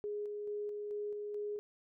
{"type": "tone with tremolo", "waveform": "sine", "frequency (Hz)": 415.3, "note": "G#4", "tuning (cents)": 0, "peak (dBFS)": -36, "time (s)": [0.04, 1.59], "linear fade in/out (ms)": 0, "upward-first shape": "square", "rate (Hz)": 2.3, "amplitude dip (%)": 25, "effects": []}